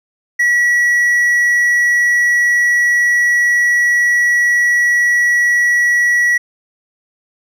triangle tone, 1933 Hz, B6, 38 cents flat, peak -8 dBFS, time 0.39-6.38 s, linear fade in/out 10 ms, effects none

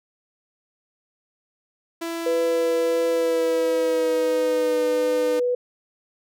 sawtooth tone with pitch glide, 333.8 to 304.3 Hz, E4 to D#4, +22 to -38 cents, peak -23 dBFS, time 2.01-5.4 s, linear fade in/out 10 ms, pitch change -160 cents, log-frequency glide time 3.05-4.85 s
sine tone with vibrato, 495 Hz, B4, 4 cents sharp, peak -19 dBFS, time 2.26-5.55 s, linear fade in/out 5 ms, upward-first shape triangle, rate 1.5 Hz, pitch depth 13 cents each way
effects none

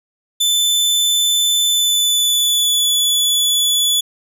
sawtooth tone with pitch glide, 3520 to 3436 Hz, A7 to A7, 0 to -42 cents, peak -10 dBFS, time 0.4-4.01 s, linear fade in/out 10 ms, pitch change -42 cents, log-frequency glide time 1.67-2.9 s, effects none

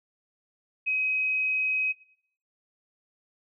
sine tone, 2532 Hz, D#7, 30 cents sharp, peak -23 dBFS, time 0.86-1.93 s, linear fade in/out 20 ms, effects noise-tail reverb RT60 0.6 s tail -18 dB re dry

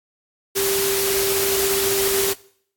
sine tone in noise, 392 Hz, G4, in tune, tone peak -21 dBFS, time 0.55-2.34 s, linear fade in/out 20 ms, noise white, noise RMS -22 dBFS, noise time 0.55-2.34 s, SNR -2 dB, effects noise-tail reverb RT60 0.6 s tail -21 dB re dry + AAC 64 kbps

